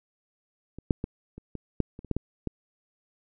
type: clicks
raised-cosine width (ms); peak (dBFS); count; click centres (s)
3; -27 / -8 / -17 / -29 / -22 / -10 / -28 / -30 / -13 / -15 / -16; 11; 0.786 / 0.908 / 1.041 / 1.38 / 1.553 / 1.803 / 1.991 / 2.047 / 2.113 / 2.166 / 2.473
effects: none